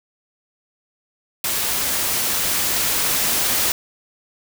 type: noise with level ramp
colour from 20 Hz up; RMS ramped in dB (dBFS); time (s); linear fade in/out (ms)
white; -22 to -19; 1.44-3.72; 2
effects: none